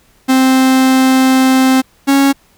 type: tone pair in turn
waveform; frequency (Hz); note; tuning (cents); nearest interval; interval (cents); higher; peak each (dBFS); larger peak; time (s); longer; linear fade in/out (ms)
45% pulse; 261.6 / 275.7; C4 / C#4; 0 / -9; minor second; 91; second; -7 / -7; neither; 0.28-1.82 / 2.07-2.33; first; 20
effects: pink hiss -51 dBFS RMS until 2.57 s